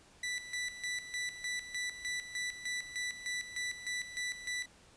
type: tone with tremolo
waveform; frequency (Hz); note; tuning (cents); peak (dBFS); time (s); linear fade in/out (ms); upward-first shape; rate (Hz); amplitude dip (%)
sawtooth; 1975.5; B6; 0; -31; 0.23-4.66; 5; square; 3.3; 70
effects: pink hiss -61 dBFS RMS until 4.96 s + resampled to 22050 Hz